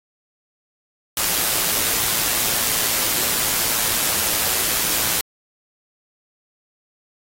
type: noise with amplitude modulation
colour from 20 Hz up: white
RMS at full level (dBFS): -19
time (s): 1.17-5.21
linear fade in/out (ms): 2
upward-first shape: sine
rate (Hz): 112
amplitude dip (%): 35
effects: AAC 48 kbps